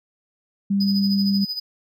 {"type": "tone", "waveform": "sine", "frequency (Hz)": 198.6, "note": "G3", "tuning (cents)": 23, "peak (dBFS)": -17, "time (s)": [0.7, 1.45], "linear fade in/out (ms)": 10}
{"type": "tone with tremolo", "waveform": "triangle", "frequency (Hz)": 4982, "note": "D#8", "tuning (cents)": 1, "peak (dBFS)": -22, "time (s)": [0.8, 1.6], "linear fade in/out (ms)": 10, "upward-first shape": "sine", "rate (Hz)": 13, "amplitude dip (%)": 70}
{"effects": []}